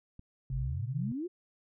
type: click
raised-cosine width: 5 ms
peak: -36 dBFS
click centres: 0.194 s
type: tone with tremolo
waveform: sine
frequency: 130.81 Hz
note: C3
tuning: in tune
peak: -32 dBFS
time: 0.5-1.12 s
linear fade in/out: 2 ms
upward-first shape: sine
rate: 2.5 Hz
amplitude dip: 45%
type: exponential sweep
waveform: sine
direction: up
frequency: 43 to 377.4 Hz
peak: -33 dBFS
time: 0.51-1.28 s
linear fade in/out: 20 ms
effects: none